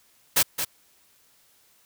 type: noise with echo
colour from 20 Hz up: white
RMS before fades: -19 dBFS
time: 0.36-0.43 s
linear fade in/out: 10 ms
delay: 220 ms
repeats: 1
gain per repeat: -8 dB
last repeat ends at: 0.65 s
effects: white hiss -61 dBFS RMS until 1.85 s